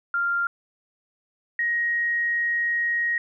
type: tone pair in turn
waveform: sine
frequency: 1393 / 1883.1 Hz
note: F6 / A#6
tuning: -5 / +17 cents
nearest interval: perfect fourth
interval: 522 cents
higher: second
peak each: -21 dBFS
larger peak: neither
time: 0.14-0.47 / 1.59-3.18 s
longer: second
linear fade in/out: 2 ms
effects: none